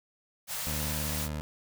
white band-stop noise, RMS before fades -35 dBFS, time 0.47-1.29 s, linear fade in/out 50 ms, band 210 to 450 Hz, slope 96 dB/octave
20% pulse tone with vibrato, 75.7 Hz, D#2, 47 cents flat, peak -28 dBFS, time 0.67-1.41 s, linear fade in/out 0 ms, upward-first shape triangle, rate 18 Hz, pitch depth 36 cents each way
effects none

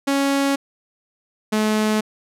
sawtooth tone pair in turn, 277.2 / 214.9 Hz, C#4 / A3, 0 / -41 cents, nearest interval major third, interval 441 cents, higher first, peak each -13 dBFS, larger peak neither, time 0.07-0.56 / 1.52-2.01 s, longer neither, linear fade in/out 10 ms, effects low-pass 12000 Hz 12 dB/octave

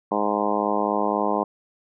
harmonic tone, 103.83 Hz, G#2, in tune, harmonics 2 / 3 / 4 / 5 / 6 / 7 / 8 / 9 / 10, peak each -29 / -29 / -29 / -29 / -29 / -29 / -29 / -29 / -29 dBFS, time 0.11-1.44 s, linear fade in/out 10 ms, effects none

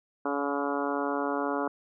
harmonic tone with a mistuned harmonic, 141.9 Hz, C#3, 41 cents sharp, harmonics 2 / 3 / 4 / 5 / 6 / 7 / 8 / 9 / 10, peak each -32 / -34 / -35 / -36 / -37 / -37 / -38 / -39 / -39 dBFS, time 0.25-1.68 s, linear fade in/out 5 ms, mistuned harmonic 7, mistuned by +17 cents, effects none

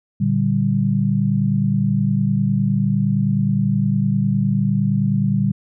sine chord, G minor, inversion first, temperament equal, 116.54 / 146.83 / 196 Hz, Bb2 / D3 / G3, 0 / 0 / 0 cents, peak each -21 / -20 / -18 dBFS, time 0.2-5.52 s, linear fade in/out 10 ms, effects none

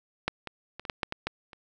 clicks, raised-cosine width 0.3 ms, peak -10 / -20 / -23 / -23 / -12 / -11 / -16 / -13 / -30 dBFS, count 9, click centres 0.28 / 0.473 / 0.796 / 0.852 / 0.898 / 1.032 / 1.124 / 1.27 / 1.532 s, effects none

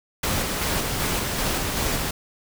pink noise with tremolo, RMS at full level -24 dBFS, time 0.23-2.11 s, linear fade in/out 5 ms, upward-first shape square, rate 2.6 Hz, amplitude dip 25%, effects none

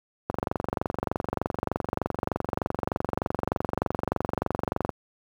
click train, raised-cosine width 1 ms, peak -10 dBFS, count 108, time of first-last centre 0.3-4.892 s, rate 23.3 Hz, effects high-pass 60 Hz 12 dB/octave + 8-bit

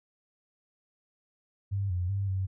sine tone with pitch steps, 99 / 89.4 / 98.8 / 95.1 Hz, G2 / F2 / G2 / F#2, +18 / +41 / +14 / +48 cents, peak -27 dBFS, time 1.71-2.47 s, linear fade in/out 20 ms, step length 190 ms, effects none

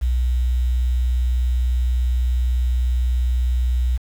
sine tone with quantisation, 61.74 Hz, B1, in tune, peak -16 dBFS, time 0.01-3.98 s, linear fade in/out 20 ms, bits 7, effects none

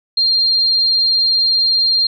sine tone, 4195 Hz, C8, 4 cents sharp, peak -11 dBFS, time 0.17-2.07 s, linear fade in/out 5 ms, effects none

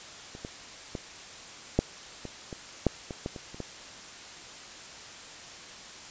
clicks, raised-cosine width 2 ms, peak -29 / -23 / -20 / -8 / -24 / -24 / -8 / -22 / -18 / -26 / -30 / -21 dBFS, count 12, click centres 0.351 / 0.449 / 0.952 / 1.79 / 2.253 / 2.528 / 2.867 / 3.108 / 3.261 / 3.362 / 3.545 / 3.603 s, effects white hiss -45 dBFS RMS until 6.1 s + resampled to 16000 Hz

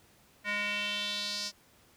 square tone with band-pass filter sweep, 206.1 Hz, G#3, 13 cents flat, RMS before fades -34 dBFS, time 0.44-1.52 s, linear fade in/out 50 ms, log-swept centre 2000 to 5300 Hz, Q 3.4, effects pink hiss -62 dBFS RMS until 1.96 s + high-pass 60 Hz 12 dB/octave

